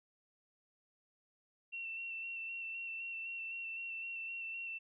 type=tone with vibrato; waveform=sine; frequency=2706 Hz; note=E7; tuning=45 cents sharp; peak=-40 dBFS; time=1.72-4.79 s; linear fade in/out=20 ms; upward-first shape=square; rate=3.9 Hz; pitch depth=17 cents each way; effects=none